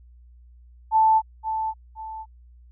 sine tone with echo, 880 Hz, A5, in tune, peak -14 dBFS, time 0.91-1.22 s, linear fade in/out 50 ms, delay 520 ms, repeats 2, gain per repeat -9 dB, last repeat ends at 2.26 s, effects added 60 Hz sine -47 dBFS peak until 2.71 s

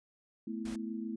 sine chord, A suspended second, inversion none, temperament equal, 220 / 246.9 / 329.6 Hz, A3 / B3 / E4, 0 / 0 / 0 cents, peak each -38 / -42 / -42 dBFS, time 0.47-1.16 s, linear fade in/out 5 ms
pink noise, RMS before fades -48 dBFS, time 0.65-0.76 s, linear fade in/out 5 ms
effects resampled to 22050 Hz

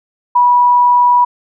sine tone, 976 Hz, B5, 21 cents flat, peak -6 dBFS, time 0.35-1.25 s, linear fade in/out 10 ms, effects none

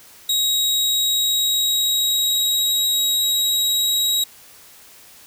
sawtooth tone with pitch glide, 3807 to 3831 Hz, A#7 to A#7, +36 to +47 cents, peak -14 dBFS, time 0.29-4.24 s, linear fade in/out 5 ms, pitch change +11 cents, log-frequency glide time 0.65-3.83 s, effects white hiss -46 dBFS RMS until 5.26 s

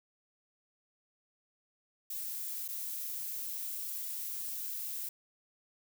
violet noise with dropouts, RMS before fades -39 dBFS, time 2.1-5.09 s, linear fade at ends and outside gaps 5 ms, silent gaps 2.68-2.686 s, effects none

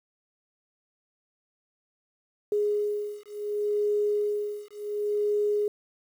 sine beating tone pair, 415.3 / 415.99 Hz, G#4 / G#4, 0 / +3 cents, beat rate 0.69 Hz, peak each -28 / -28 dBFS, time 2.52-5.68 s, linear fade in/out 2 ms, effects 9-bit

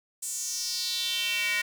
square tone with high-pass filter sweep, 207.7 Hz, G#3, in tune, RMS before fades -30 dBFS, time 0.22-1.62 s, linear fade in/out 10 ms, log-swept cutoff 8100 to 2000 Hz, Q 4, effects none

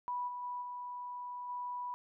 sine tone with level steps, 983 Hz, B5, 8 cents flat, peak -34 / -39 / -37 / -40 / -37 dBFS, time 0.08-1.94 s, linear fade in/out 0 ms, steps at 0.27 / 0.42 / 0.61 / 1.48 s, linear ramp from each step 20 ms, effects none

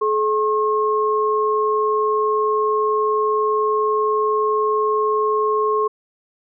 sine tone pair together, 427.8 / 1078 Hz, A4 / C#6, -49 / -49 cents, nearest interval octave + major third, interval 1600 cents, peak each -18 / -19 dBFS, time 0.01-5.88 s, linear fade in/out 10 ms, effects none

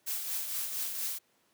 blue noise with tremolo, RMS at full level -33 dBFS, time 0.06-1.19 s, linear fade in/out 20 ms, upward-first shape triangle, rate 4.3 Hz, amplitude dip 50%, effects pink hiss -70 dBFS RMS until 1.53 s + high-pass 200 Hz 12 dB/octave

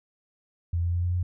sine tone with pitch steps, 85.3 / 86.34 / 87.39 / 88.46 / 89.54 Hz, F2 / F2 / F2 / F2 / F2, -40 / -19 / +2 / +23 / +44 cents, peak -23 dBFS, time 0.73-1.23 s, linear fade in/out 5 ms, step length 100 ms, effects none

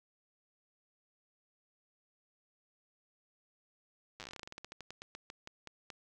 slowing click train, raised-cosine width 0.2 ms, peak -28 dBFS, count 26, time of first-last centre 4.2-5.902 s, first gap 8 ms, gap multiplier 1.15, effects none

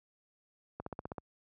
click train, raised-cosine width 1 ms, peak -25 dBFS, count 7, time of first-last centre 0.8-1.182 s, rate 15.7 Hz, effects high-pass 60 Hz 12 dB/octave

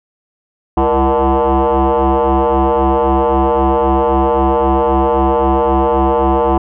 sine tone with frequency modulation, 204.4 Hz, G#3, 27 cents flat, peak -8 dBFS, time 0.77-6.58 s, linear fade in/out 5 ms, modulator 135 Hz, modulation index 6.1, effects tanh soft clip ceiling -6 dBFS

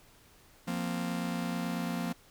45% pulse chord, F suspended fourth, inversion none, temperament just, 174.61 / 232.8 / 261.9 Hz, F3 / Bb3 / C4, 0 / -2 / +2 cents, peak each -35 / -36 / -39 dBFS, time 0.67-2.13 s, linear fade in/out 10 ms, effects pink hiss -60 dBFS RMS until 2.3 s

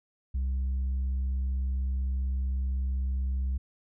sine tone with tanh clipping, 65.41 Hz, C2, in tune, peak -27 dBFS, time 0.34-3.58 s, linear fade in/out 10 ms, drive 2 dB, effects none

